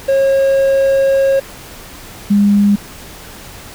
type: tone pair in turn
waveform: triangle / sine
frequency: 543 / 203.4 Hz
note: C#5 / G#3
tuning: -36 / -36 cents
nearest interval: octave + perfect fourth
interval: 1700 cents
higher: first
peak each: -7 / -7 dBFS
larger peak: neither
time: 0.08-1.4 / 2.3-2.76 s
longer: first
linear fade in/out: 10 ms
effects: pink hiss -34 dBFS RMS until 3.74 s